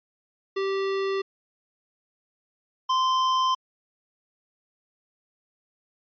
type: tone pair in turn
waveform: square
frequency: 389.5 / 1037.9 Hz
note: G4 / C6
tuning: -11 / -14 cents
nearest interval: octave + perfect fourth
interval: 1697 cents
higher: second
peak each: -25 / -21 dBFS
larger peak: second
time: 0.56-1.22 / 2.89-3.55 s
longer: neither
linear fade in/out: 10 ms
effects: resampled to 11025 Hz